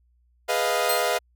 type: chord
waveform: sawtooth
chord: F half-diminished seventh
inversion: first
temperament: equal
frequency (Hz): 415.3 / 493.9 / 622.3 / 698.5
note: Ab4 / Cb5 / Eb5 / F5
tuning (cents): 0 / 0 / 0 / 0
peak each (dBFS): -27 / -23 / -23 / -22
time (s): 0.48-1.19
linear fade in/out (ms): 20
type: tone with exponential decay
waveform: 5% pulse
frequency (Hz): 4200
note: C8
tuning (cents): +6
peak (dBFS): -15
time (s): 0.89-1.18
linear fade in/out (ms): 5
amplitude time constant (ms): 63
effects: added 60 Hz sine -60 dBFS peak until 1.35 s